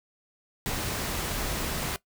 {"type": "noise", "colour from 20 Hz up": "pink", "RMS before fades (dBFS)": -31, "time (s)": [0.66, 1.96], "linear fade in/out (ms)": 0, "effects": ["noise-tail reverb RT60 0.1 s tail -18 dB re dry"]}